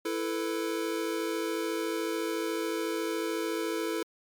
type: chord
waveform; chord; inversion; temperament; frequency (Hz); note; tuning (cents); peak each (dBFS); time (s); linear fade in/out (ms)
square; E suspended fourth; none; equal with one note detuned; 331.5 / 440 / 493.9; E4 / A4 / B4; +10 / 0 / 0; -33 / -34 / -38; 0.05-4.03; 5
effects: MP3 96 kbps